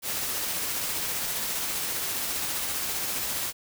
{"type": "noise with tremolo", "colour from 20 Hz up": "white", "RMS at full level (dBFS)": -29, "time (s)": [0.02, 3.53], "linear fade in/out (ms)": 50, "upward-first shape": "triangle", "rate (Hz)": 15, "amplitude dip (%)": 25, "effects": []}